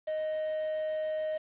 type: tone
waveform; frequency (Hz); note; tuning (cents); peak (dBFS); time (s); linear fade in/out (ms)
triangle; 622.3; D#5; 0; -28; 0.07-1.38; 10
effects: resampled to 8000 Hz + 9-bit